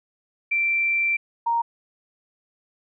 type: tone pair in turn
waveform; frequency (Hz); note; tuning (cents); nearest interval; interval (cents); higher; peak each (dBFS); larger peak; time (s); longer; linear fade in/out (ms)
sine; 2349 / 932.2; D7 / A#5; 0 / 0; octave + major third; 1600; first; -19; neither; 0.51-1.17 / 1.46-1.62; first; 10
effects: none